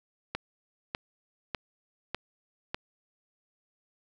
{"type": "click train", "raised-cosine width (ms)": 0.3, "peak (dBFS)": -15, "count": 5, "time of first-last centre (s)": [0.35, 2.745], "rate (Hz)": 1.67, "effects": []}